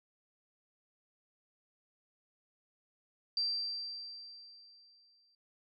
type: tone with exponential decay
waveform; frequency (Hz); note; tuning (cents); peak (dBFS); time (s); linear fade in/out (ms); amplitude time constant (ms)
sine; 4699; D8; 0; -29; 3.37-5.35; 2; 430
effects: none